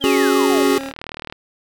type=tone with pitch glide; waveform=25% pulse; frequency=277.2 to 271.2 Hz; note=C#4 to C#4; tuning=0 to -38 cents; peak=-23 dBFS; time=0-0.93 s; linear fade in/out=50 ms; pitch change=-38 cents; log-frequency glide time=0.61-0.72 s
type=exponential sweep; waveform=sine; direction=down; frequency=3291 to 539 Hz; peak=-24 dBFS; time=0.01-0.63 s; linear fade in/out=5 ms
type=chord; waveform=square; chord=C# suspended fourth; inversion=none; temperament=equal; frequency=277.2 / 370 / 415.3 Hz; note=C#4 / F#4 / G#4; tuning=0 / 0 / 0 cents; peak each=-19 dBFS; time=0.04-0.78 s; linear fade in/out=0 ms
type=click train; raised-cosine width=0.3 ms; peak=-14 dBFS; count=33; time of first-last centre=0.5-1.325 s; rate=38.8 Hz
effects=none